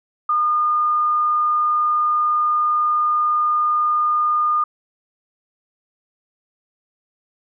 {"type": "tone", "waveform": "sine", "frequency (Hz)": 1217, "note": "D#6", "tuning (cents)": -39, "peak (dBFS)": -15, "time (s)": [0.29, 4.64], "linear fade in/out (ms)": 5, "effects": []}